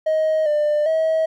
triangle tone with pitch steps, 628 / 597 / 640 Hz, D#5 / D5 / D#5, +16 / +28 / +49 cents, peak -13 dBFS, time 0.06-1.26 s, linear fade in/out 10 ms, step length 400 ms, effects tanh soft clip ceiling -11 dBFS

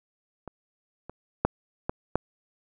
clicks, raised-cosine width 1 ms, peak -24 / -25 / -6 / -13 / -8 dBFS, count 5, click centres 0.477 / 1.096 / 1.45 / 1.895 / 2.156 s, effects none

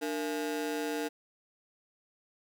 35% pulse ring-modulated tone, 380 Hz, F#4, 46 cents sharp, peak -27 dBFS, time 0.01-1.09 s, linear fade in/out 20 ms, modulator 82.7 Hz, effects none

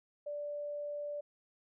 sine tone, 585 Hz, D5, 7 cents flat, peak -37 dBFS, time 0.26-1.21 s, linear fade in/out 10 ms, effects none

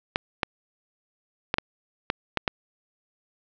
clicks, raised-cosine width 0.3 ms, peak -6 dBFS, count 7, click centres 0.159 / 0.432 / 1.541 / 1.584 / 2.101 / 2.373 / 2.478 s, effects low-pass 5000 Hz 12 dB/octave

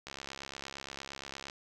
click train, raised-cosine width 0.2 ms, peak -24 dBFS, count 99, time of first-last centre 0.07-1.499 s, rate 68.6 Hz, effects none

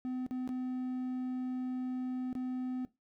triangle tone with dropouts, 254.3 Hz, C4, 49 cents flat, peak -32 dBFS, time 0.05-2.85 s, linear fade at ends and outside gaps 0 ms, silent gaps 0.264-0.31 / 0.476-0.491 / 2.329-2.352 s, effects noise-tail reverb RT60 0.2 s tail -17 dB re dry

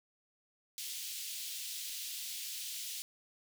pink high-pass noise, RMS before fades -42 dBFS, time 0.78-3.02 s, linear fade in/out 0 ms, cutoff 3000 Hz, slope 24 dB/octave, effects none

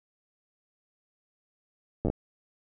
slowing click train, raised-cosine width 2 ms, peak -14 dBFS, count 5, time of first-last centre 2.05-2.1 s, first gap 9 ms, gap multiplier 1.23, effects none

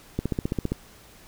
click train, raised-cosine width 3 ms, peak -12 dBFS, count 9, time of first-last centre 0.19-0.72 s, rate 15.1 Hz, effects pink hiss -51 dBFS RMS until 1.27 s

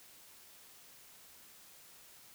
silence, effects white hiss -58 dBFS RMS until 2.34 s

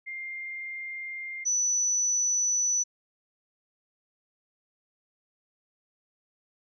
sine tone pair in turn, 2107 / 5959 Hz, C7 / F#8, +12 / +11 cents, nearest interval octave + tritone, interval 1799 cents, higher second, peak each -34 / -23 dBFS, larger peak second, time 0.06-1.45 / 1.45-2.84 s, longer neither, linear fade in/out 20 ms, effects none

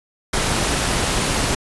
pink noise with amplitude modulation, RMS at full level -18 dBFS, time 0.33-1.55 s, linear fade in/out 5 ms, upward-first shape sine, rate 226 Hz, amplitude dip 40%, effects resampled to 24000 Hz

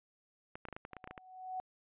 clicks, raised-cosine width 0.5 ms, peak -29 dBFS, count 12, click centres 0.555 / 0.653 / 0.686 / 0.727 / 0.765 / 0.851 / 0.933 / 0.967 / 1.042 / 1.075 / 1.11 / 1.178 s
sine tone with exponential growth, 745 Hz, F#5, 12 cents sharp, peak -35 dBFS, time 0.91-1.6 s, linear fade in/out 0 ms, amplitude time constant 150 ms
effects resampled to 8000 Hz

